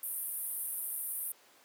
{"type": "band-pass noise", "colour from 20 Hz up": "white", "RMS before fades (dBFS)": -38, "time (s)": [0.03, 1.32], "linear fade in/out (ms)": 2, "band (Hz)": [9000, 15000], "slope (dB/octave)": 96, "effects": ["pink hiss -61 dBFS RMS until 1.64 s", "high-pass 400 Hz 12 dB/octave"]}